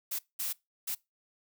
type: noise bursts at uneven times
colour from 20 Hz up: blue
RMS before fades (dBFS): -34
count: 3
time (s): 0.11-0.19 / 0.39-0.53 / 0.87-0.95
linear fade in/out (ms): 10
effects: noise-tail reverb RT60 0.2 s tail -22 dB re dry